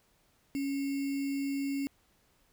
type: tone with sample-and-hold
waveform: sine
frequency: 277.2 Hz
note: C#4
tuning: in tune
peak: -30 dBFS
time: 0.55-1.87 s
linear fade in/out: 0 ms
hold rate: 2450 Hz
effects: pink hiss -69 dBFS RMS until 2.52 s